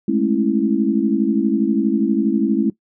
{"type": "chord", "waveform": "sine", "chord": "A major seventh", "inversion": "third", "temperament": "equal with one note detuned", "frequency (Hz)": [207.7, 220, 272.6, 329.6], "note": ["G#3", "A3", "C#4", "E4"], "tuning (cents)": [0, 0, -29, 0], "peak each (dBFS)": -20, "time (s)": [0.08, 2.7], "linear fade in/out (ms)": 5, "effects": ["noise-tail reverb RT60 0.1 s tail -19 dB re dry"]}